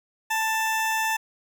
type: tone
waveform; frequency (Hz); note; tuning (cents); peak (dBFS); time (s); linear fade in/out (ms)
20% pulse; 884; A5; +8; -18; 0.3-1.17; 10
effects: none